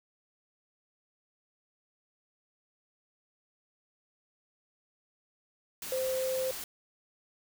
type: tone in noise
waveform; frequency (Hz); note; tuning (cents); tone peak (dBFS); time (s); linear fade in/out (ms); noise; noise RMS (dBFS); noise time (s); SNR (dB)
sine; 520; C5; -11; -29; 5.92-6.51; 2; white; -40; 5.82-6.64; +8
effects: none